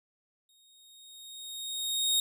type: tone with exponential growth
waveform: sawtooth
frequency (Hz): 3729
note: A#7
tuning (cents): 0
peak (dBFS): -20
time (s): 0.49-2.2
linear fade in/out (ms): 2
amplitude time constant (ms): 370
effects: none